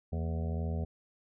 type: harmonic tone with a mistuned harmonic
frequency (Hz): 82.41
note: E2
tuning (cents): 0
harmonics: 1 / 2 / 3 / 5 / 6 / 7 / 8 / 9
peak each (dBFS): -32 / -38 / -42 / -46 / -48 / -49 / -50 / -51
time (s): 0.12-0.85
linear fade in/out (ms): 10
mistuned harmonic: 3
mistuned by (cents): -100
effects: none